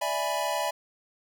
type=chord; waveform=square; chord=E dominant seventh; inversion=third; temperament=equal; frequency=587.3 / 659.3 / 830.6 / 987.8 Hz; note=D5 / E5 / G#5 / B5; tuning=0 / 0 / 0 / 0 cents; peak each=-33 dBFS; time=0.01-0.71 s; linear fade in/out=10 ms; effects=none